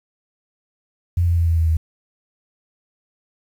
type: tone with pitch steps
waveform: sine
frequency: 87 / 85.6 / 84.23 / 82.88 / 81.55 / 80.24 Hz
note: F2 / F2 / E2 / E2 / E2 / E2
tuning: -6 / -34 / +38 / +10 / -18 / -46 cents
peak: -14 dBFS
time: 1.17-1.77 s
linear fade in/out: 5 ms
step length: 100 ms
effects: 8-bit